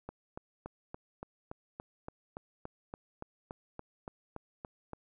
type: click train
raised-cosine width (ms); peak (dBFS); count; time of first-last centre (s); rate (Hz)
1; -27; 18; 0.09-4.933; 3.51
effects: none